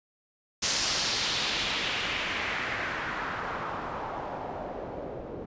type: noise with low-pass filter sweep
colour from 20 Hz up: white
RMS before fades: -32 dBFS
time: 0.62-5.46 s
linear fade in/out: 10 ms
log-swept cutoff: 6100 to 440 Hz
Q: 1.8
effects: resampled to 16000 Hz